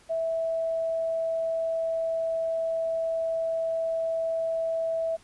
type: tone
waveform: sine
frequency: 655 Hz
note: E5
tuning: 11 cents flat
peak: -25 dBFS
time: 0.09-5.17 s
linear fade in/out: 20 ms
effects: pink hiss -57 dBFS RMS until 5.23 s + resampled to 24000 Hz